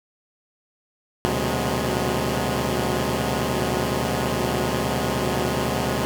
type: tone cluster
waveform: 10% pulse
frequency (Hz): 73.8 / 121 / 130.7 / 182.1 / 207.1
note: D2 / B2 / C3 / F#3 / G#3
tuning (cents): +9 / -35 / -1 / -27 / -5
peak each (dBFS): -20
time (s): 1.25-6.05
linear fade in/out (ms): 0
effects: none